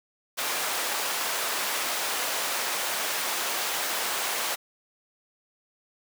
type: high-pass noise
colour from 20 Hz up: pink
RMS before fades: -29 dBFS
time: 0.37-4.56 s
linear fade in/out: 20 ms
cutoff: 680 Hz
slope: 12 dB/octave
effects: none